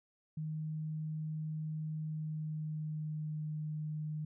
sine tone with pitch glide, 155.56 to 153.24 Hz, D#3 to D#3, 0 to -26 cents, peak -36 dBFS, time 0.37-4.25 s, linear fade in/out 5 ms, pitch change -26 cents, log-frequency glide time 2.01-3.43 s, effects none

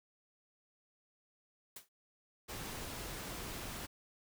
white noise with exponential decay, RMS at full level -44 dBFS, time 1.76-1.89 s, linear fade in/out 5 ms, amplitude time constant 27 ms
pink noise, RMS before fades -44 dBFS, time 2.48-3.87 s, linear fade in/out 20 ms
effects none

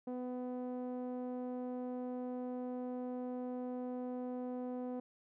sawtooth tone with low-pass filter, 250 Hz, B3, 21 cents sharp, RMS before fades -41 dBFS, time 0.07-5 s, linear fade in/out 5 ms, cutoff 610 Hz, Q 1.4, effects none

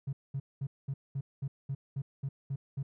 triangle tone bursts, 136.9 Hz, C#3, 21 cents flat, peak -28 dBFS, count 11, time 0.07-2.83 s, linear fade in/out 10 ms, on 60 ms, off 210 ms, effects tanh soft clip ceiling -29 dBFS

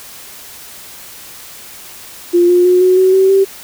sine tone with pitch steps, 349.2 / 355.5 / 361.9 / 368.5 / 375.1 / 381.9 / 388.8 Hz, F4 / F4 / F#4 / F#4 / F#4 / G4 / G4, 0 / +31 / -38 / -7 / +24 / -45 / -14 cents, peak -6 dBFS, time 2.33-3.45 s, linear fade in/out 20 ms, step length 160 ms, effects white hiss -34 dBFS RMS until 3.63 s

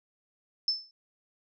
sine tone with exponential decay, 5274 Hz, E8, in tune, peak -21 dBFS, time 0.68-0.91 s, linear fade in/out 2 ms, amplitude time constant 49 ms, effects none

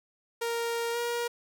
sawtooth tone with pitch glide, 466.2 to 474.6 Hz, A#4 to A#4, 0 to +31 cents, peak -25 dBFS, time 0.41-1.28 s, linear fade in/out 10 ms, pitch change +31 cents, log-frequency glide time 0.92-0.97 s, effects none

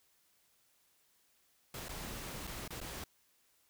pink noise with dropouts, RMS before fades -44 dBFS, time 1.74-3.04 s, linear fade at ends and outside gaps 2 ms, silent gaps 1.884-1.892 / 2.47-2.474 / 2.678-2.705 / 2.803-2.813 s, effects white hiss -72 dBFS RMS until 3.69 s

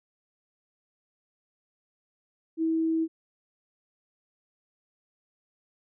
sine tone, 323.8 Hz, E4, 31 cents flat, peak -23 dBFS, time 2.57-3.08 s, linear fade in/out 50 ms, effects none

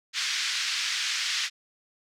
white band-pass noise, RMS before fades -29 dBFS, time 0.13-1.5 s, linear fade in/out 50 ms, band 1500 to 5600 Hz, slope 24 dB/octave, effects none

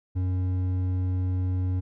triangle tone with hard clipping, 92 Hz, F#2, 9 cents flat, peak -25 dBFS, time 0.15-1.81 s, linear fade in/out 20 ms, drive 10 dB, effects none

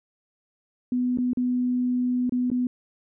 sine tone with dropouts, 248.6 Hz, B3, 12 cents sharp, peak -21 dBFS, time 0.92-2.67 s, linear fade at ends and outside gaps 2 ms, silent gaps 1.174-1.185 / 1.333-1.372 / 2.295-2.322 / 2.502-2.515 s, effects none

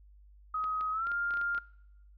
sine tone with pitch glide, 1263 to 1401.4 Hz, D#6 to F6, +26 to +6 cents, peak -30 dBFS, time 0.54-1.59 s, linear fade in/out 5 ms, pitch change +180 cents, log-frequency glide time 0.92-1.09 s
clicks, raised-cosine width 0.3 ms, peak -32 dBFS, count 10, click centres 0.641 / 0.81 / 1.07 / 1.117 / 1.308 / 1.339 / 1.372 / 1.414 / 1.548 / 1.579 s
effects noise-tail reverb RT60 0.9 s tail -22 dB re dry + added 50 Hz sine -54 dBFS peak until 2.17 s

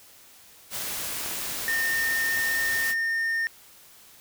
white noise, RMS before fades -32 dBFS, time 0.7-2.95 s, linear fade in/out 50 ms
clicks, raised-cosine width 0.5 ms, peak -21 dBFS, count 2, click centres 1.261 / 1.313 s
triangle tone, 1822 Hz, A#6, 40 cents flat, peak -22 dBFS, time 1.68-3.47 s, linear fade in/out 0 ms
effects white hiss -52 dBFS RMS until 4.2 s

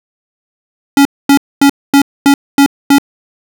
square tone bursts, 280 Hz, C#4, 18 cents sharp, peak -4 dBFS, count 7, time 0.97-2.984 s, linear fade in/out 2 ms, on 82 ms, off 240 ms, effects none

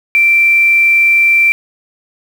sine tone with quantisation, 2349 Hz, D7, in tune, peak -6 dBFS, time 0.15-1.52 s, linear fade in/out 0 ms, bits 5, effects none

